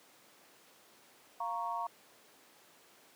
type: chord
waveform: sine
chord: Bb minor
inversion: second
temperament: equal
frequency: 698.5 / 932.3 / 1108.7 Hz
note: F5 / Bb5 / Db6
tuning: 0 / 0 / 0 cents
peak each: -40 / -37 / -39 dBFS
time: 1.4-1.87 s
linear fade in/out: 5 ms
effects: pink hiss -61 dBFS RMS until 3.15 s + high-pass 300 Hz 12 dB/octave